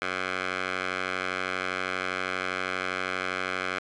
10% pulse tone with band-pass filter, 92.5 Hz, F#2, in tune, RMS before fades -31 dBFS, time 0.02-3.79 s, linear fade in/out 0 ms, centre 1800 Hz, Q 1.5, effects resampled to 22050 Hz + 9-bit

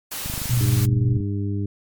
white noise, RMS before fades -30 dBFS, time 0.11-0.86 s, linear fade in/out 10 ms
click train, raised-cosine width 5 ms, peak -18 dBFS, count 25, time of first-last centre 0.26-1.205 s, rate 25.4 Hz
sine tone, 121.4 Hz, B2, 29 cents flat, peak -17 dBFS, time 0.5-1.18 s, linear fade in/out 10 ms
harmonic tone, 100.4 Hz, G2, 42 cents sharp, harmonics 1 / 2 / 3 / 4, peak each -23 / -30 / -30 / -36 dBFS, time 0.6-1.66 s, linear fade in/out 5 ms
effects MP3 96 kbps

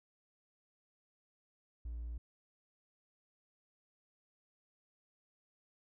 triangle tone with hard clipping, 58.3 Hz, A#1, 1 cent sharp, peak -40 dBFS, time 1.85-2.18 s, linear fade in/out 5 ms, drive 4 dB, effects none

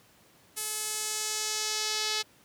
sawtooth tone with band-pass filter sweep, 430 Hz, A4, 40 cents flat, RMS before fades -32 dBFS, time 0.56-2.23 s, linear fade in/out 20 ms, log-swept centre 10000 to 4500 Hz, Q 1.6, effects pink hiss -60 dBFS RMS until 2.44 s + high-pass 100 Hz 12 dB/octave

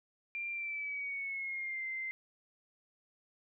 sine tone with pitch glide, 2377 to 2081 Hz, D7 to C7, +20 to -10 cents, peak -36 dBFS, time 0.35-2.11 s, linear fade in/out 0 ms, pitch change -230 cents, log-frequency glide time 0.5-1.85 s, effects none

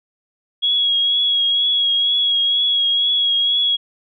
sine tone with vibrato, 3322 Hz, G#7, in tune, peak -14 dBFS, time 0.62-3.77 s, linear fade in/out 20 ms, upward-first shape triangle, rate 2.1 Hz, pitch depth 30 cents each way, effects none

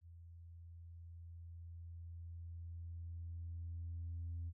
sine tone with level ramp, 84.5 Hz, E2, 43 cents sharp, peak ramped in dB -54 to -39 dBFS, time 0.01-4.53 s, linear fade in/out 50 ms, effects tanh soft clip ceiling -38 dBFS

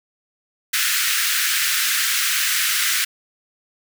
pink high-pass noise, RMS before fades -20 dBFS, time 0.73-3.05 s, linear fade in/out 10 ms, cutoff 1400 Hz, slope 48 dB/octave, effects none

